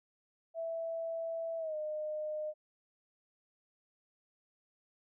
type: tone with pitch glide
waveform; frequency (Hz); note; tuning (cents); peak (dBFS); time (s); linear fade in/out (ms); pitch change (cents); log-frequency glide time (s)
sine; 659.3 to 611.6; E5 to D#5; 0 to -30; -35; 0.54-2.54; 50; -130; 1.58-1.76
effects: none